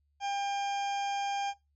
harmonic tone with a mistuned harmonic, 800 Hz, G5, 35 cents sharp, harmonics 1 / 2 / 3 / 4 / 6 / 7 / 8 / 9, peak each -31 / -46 / -43 / -42 / -50 / -52 / -48 / -60 dBFS, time 0.2-1.54 s, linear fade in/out 50 ms, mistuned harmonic 7, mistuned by -73 cents, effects noise-tail reverb RT60 0.2 s tail -18 dB re dry + added 72 Hz sine -70 dBFS peak until 1.75 s

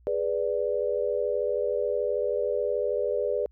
sine chord, G# diminished, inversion none, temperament equal, 415.3 / 493.9 / 587.3 Hz, G#4 / B4 / D5, 0 / 0 / 0 cents, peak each -29 / -28 / -29 dBFS, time 0.07-3.46 s, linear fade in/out 0 ms, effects added 60 Hz sine -54 dBFS peak until 3.51 s

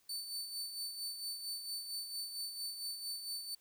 sawtooth tone with tremolo, 4524 Hz, C#8, 34 cents sharp, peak -35 dBFS, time 0.09-3.55 s, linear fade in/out 5 ms, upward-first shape sine, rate 4.4 Hz, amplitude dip 55%, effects white hiss -71 dBFS RMS until 3.6 s

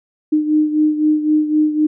sine beating tone pair, 304.6 / 308.5 Hz, D#4 / D#4, -37 / -15 cents, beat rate 3.9 Hz, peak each -13 / -19 dBFS, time 0.32-1.87 s, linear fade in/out 10 ms, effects none

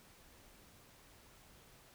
silence, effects pink hiss -62 dBFS RMS until 1.94 s

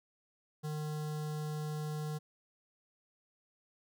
square tone with notch filter, 152.2 Hz, D#3, 38 cents flat, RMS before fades -38 dBFS, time 0.63-2.19 s, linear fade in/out 20 ms, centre 2300 Hz, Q 1.3, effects none

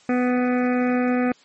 harmonic tone, 248.7 Hz, B3, 12 cents sharp, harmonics 1 / 2 / 3 / 5 / 6 / 7 / 8 / 9 / 10, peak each -19 / -25 / -29 / -33 / -35 / -36 / -37 / -38 / -39 dBFS, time 0.09-1.32 s, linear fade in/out 2 ms, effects white hiss -54 dBFS RMS until 1.44 s + MP3 32 kbps

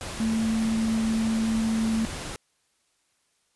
sine tone in noise, 223.1 Hz, A3, 24 cents sharp, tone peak -22 dBFS, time 0.2-2.05 s, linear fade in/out 0 ms, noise pink, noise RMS -35 dBFS, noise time 0.01-2.36 s, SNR +10 dB, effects white hiss -70 dBFS RMS until 3.55 s + resampled to 24000 Hz

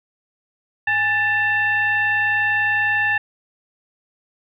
sine tone with frequency modulation, 1760 Hz, A6, in tune, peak -16 dBFS, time 0.87-3.18 s, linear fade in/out 5 ms, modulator 931 Hz, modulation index 0.69, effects none

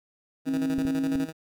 15% pulse tone with tremolo, 160 Hz, D#3, 49 cents sharp, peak -25 dBFS, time 0.45-1.33 s, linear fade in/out 50 ms, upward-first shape square, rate 12 Hz, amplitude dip 65%
sine tone with pitch glide, 268.6 to 271.6 Hz, C4 to C#4, +46 to -35 cents, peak -24 dBFS, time 0.46-1.26 s, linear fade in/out 20 ms, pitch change +19 cents, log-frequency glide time 0.84-1.13 s
clicks, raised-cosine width 3 ms, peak -21 dBFS, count 3, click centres 0.783 / 0.852 / 1.155 s
effects none

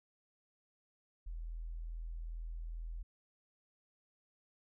sine tone, 41.2 Hz, E1, in tune, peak -40 dBFS, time 1.26-3.03 s, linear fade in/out 10 ms, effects none

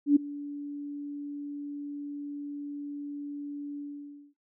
sine tone with ADSR envelope, 288.3 Hz, D4, 32 cents flat, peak -14 dBFS, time 0.06-4.34 s, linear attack 100 ms, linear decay 11 ms, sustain -20 dB, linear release 560 ms, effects noise-tail reverb RT60 0.2 s tail -20 dB re dry

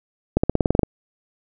accelerating click train, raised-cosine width 2 ms, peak -3 dBFS, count 10, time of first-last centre 0.37-0.833 s, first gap 65 ms, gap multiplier 0.94, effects none

